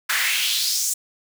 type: noise with high-pass filter sweep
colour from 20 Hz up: pink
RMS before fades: -22 dBFS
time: 0.09-0.94 s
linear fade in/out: 10 ms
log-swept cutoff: 1500 to 7600 Hz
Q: 2.7
effects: none